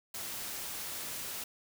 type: noise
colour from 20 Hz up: white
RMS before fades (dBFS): -40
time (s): 0.14-1.44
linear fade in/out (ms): 5
effects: none